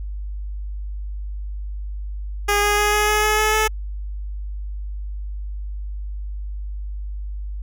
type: tone with pitch steps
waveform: 10% pulse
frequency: 409.7 / 413 / 416.4 / 419.8 / 423.2 / 426.6 / 430.1 / 433.6 Hz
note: G#4 / G#4 / G#4 / G#4 / G#4 / G#4 / A4 / A4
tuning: -24 / -10 / +5 / +19 / +33 / +46 / -39 / -25 cents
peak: -8 dBFS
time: 2.48-3.68 s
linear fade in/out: 10 ms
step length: 150 ms
effects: added 50 Hz sine -26 dBFS peak until 7.62 s